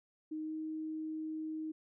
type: tone with pitch glide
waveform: sine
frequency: 311 to 313.9 Hz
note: D#4 to D#4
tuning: -1 to +15 cents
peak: -37 dBFS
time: 0.31-1.72 s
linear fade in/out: 10 ms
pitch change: +16 cents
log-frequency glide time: 0.42-0.53 s
effects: none